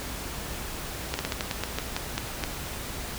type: slowing click train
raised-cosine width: 0.2 ms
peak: -10 dBFS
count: 11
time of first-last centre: 1.14-2.438 s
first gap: 50 ms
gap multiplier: 1.2
effects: added 60 Hz sine -42 dBFS peak until 3.18 s + pink hiss -36 dBFS RMS until 3.18 s